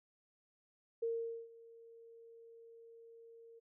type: tone with ADSR envelope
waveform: sine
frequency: 459.8 Hz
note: A#4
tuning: 24 cents flat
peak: -33 dBFS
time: 1.02-3.6 s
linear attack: 10 ms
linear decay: 450 ms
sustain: -22 dB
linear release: 18 ms
effects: none